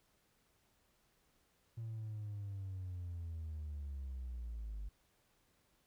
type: linear sweep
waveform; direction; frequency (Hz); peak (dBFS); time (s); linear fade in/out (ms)
triangle; down; 114.9 to 49.19; -38; 1.77-4.89; 10
effects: tanh soft clip ceiling -37 dBFS + pink hiss -75 dBFS RMS until 5.86 s